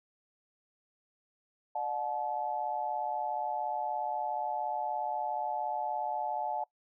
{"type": "tone cluster", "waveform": "sine", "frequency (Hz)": [602, 726, 863], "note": ["D5", "F#5", "A5"], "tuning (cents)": [43, -33, -34], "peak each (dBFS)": [-40, -35, -34], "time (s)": [1.75, 6.64], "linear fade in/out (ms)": 5, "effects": ["noise-tail reverb RT60 0.1 s tail -22 dB re dry"]}